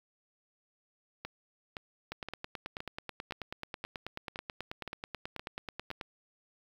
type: two click trains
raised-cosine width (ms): 0.3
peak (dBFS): -22 / -23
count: 37 / 10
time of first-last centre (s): 2.12-6.012 / 1.25-5.913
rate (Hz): 9.25 / 1.93
effects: 8-bit